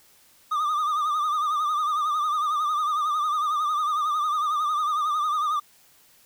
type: tone with vibrato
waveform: triangle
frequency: 1211 Hz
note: D#6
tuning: 47 cents flat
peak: -20 dBFS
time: 0.51-5.6 s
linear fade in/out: 10 ms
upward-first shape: triangle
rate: 11 Hz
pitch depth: 87 cents each way
effects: white hiss -57 dBFS RMS until 6.25 s